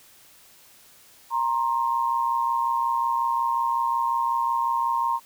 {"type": "tone pair together", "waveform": "sine", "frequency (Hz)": [933.5, 1059], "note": ["A#5", "C6"], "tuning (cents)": [2, 21], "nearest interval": "major second", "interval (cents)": 219, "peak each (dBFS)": [-23, -25], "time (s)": [1.3, 5.2], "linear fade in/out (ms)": 50, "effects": ["white hiss -53 dBFS RMS until 5.25 s"]}